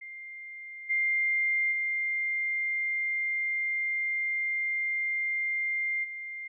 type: tone with level steps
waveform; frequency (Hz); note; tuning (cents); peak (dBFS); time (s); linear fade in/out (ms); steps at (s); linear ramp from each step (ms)
sine; 2100; C7; +6; -40 / -24 / -27 / -36; 0.01-6.48; 10; 0.89 / 1.71 / 6.03; 20
effects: none